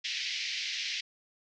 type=band-pass noise; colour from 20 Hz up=pink; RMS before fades=-35 dBFS; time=0.04-1.01 s; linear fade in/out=10 ms; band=2000 to 5700 Hz; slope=48 dB/octave; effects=none